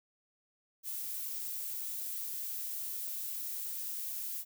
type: noise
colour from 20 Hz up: violet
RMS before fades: -39 dBFS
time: 0.83-4.45 s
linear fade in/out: 50 ms
effects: none